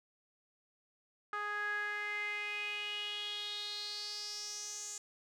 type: tone with band-pass filter sweep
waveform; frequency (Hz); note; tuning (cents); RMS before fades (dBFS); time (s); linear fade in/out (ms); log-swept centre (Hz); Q
sawtooth; 415.3; G#4; 0; -40; 1.33-4.98; 2; 1400 to 7000; 6.4
effects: none